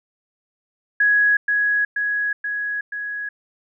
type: tone with echo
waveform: sine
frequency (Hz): 1669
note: G#6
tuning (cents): +8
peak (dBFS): -13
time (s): 1-1.37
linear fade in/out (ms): 5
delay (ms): 480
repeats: 4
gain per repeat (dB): -3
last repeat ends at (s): 3.29
effects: none